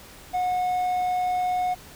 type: tone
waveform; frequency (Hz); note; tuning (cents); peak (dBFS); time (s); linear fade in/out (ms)
triangle; 728; F#5; -28; -20; 0.33-1.75; 20
effects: pink hiss -46 dBFS RMS until 1.95 s